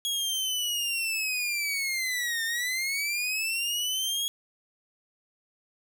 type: linear two-way sweep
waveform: sawtooth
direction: down then up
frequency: 3322 to 1803 to 3322 Hz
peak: -24 dBFS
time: 0.05-4.28 s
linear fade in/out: 0 ms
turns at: 2.44 s
effects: none